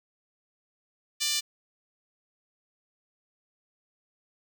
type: tone with high-pass filter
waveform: 5% pulse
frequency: 592 Hz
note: D5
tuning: 14 cents sharp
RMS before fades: -28 dBFS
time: 1.2-1.41 s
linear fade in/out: 20 ms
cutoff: 3200 Hz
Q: 1
effects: none